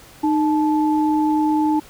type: tone pair together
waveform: sine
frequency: 307.2 / 869 Hz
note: D#4 / A5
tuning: -22 / -22 cents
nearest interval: octave + tritone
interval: 1800 cents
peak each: -16 / -21 dBFS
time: 0.23-1.8 s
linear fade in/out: 10 ms
effects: pink hiss -45 dBFS RMS until 1.89 s